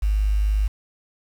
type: tone with quantisation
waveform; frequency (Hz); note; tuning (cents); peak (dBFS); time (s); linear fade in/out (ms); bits
sine; 51.4; G#1; -17; -17; 0.02-0.68; 10; 7
effects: none